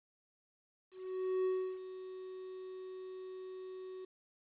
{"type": "tone with ADSR envelope", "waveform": "triangle", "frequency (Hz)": 373.1, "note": "F#4", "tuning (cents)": 14, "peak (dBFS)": -28, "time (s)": [0.91, 4.05], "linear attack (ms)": 540, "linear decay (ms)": 330, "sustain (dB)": -14, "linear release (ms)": 5, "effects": ["resampled to 8000 Hz", "11-bit"]}